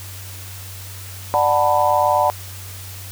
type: chord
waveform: sine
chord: B minor seventh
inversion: first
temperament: just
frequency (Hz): 592.7 / 740.8 / 889 / 987.8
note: D5 / F#5 / A5 / B5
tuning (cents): +16 / +2 / +18 / 0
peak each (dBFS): -19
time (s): 1.34-2.3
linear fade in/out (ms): 0
effects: added 95 Hz sine -34 dBFS peak until 3.11 s + white hiss -37 dBFS RMS until 3.11 s